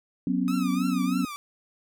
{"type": "chord", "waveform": "sine", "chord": "F# suspended fourth", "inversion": "none", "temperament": "equal with one note detuned", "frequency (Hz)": [185, 246.9, 272.6], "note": ["F#3", "B3", "C#4"], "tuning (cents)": [0, 0, -29], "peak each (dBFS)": -27, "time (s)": [0.27, 1.25], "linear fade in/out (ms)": 2}
{"type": "tone with vibrato", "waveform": "sawtooth", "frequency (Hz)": 1254, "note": "D#6", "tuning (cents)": 13, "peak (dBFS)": -31, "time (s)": [0.48, 1.36], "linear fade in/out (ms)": 0, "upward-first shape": "triangle", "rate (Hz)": 3.2, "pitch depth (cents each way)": 160}
{"effects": []}